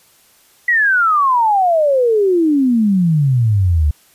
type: exponential sweep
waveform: sine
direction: down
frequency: 1975.5 to 71.1 Hz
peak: -10 dBFS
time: 0.68-3.91 s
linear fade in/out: 5 ms
effects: white hiss -51 dBFS RMS until 4.14 s + resampled to 32000 Hz